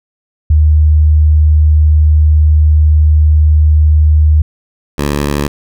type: tone pair in turn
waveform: sine / 10% pulse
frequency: 76.5 / 72.21 Hz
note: D#2 / D2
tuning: -29 / -29 cents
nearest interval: minor second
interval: 100 cents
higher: first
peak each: -4 dBFS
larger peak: neither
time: 0.5-4.42 / 4.98-5.48 s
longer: first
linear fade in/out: 5 ms
effects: none